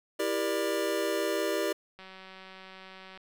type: chord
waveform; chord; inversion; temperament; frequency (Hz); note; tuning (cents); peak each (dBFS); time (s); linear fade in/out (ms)
square; E half-diminished seventh; none; just; 329.6 / 395.6 / 474.7 / 593.3; E4 / G4 / Bb4 / D5; 0 / +16 / +31 / +18; -35 / -33 / -36 / -33; 0.19-1.73; 10
type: click train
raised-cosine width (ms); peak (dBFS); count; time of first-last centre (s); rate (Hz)
0.3; -32; 225; 1.99-3.175; 189
effects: none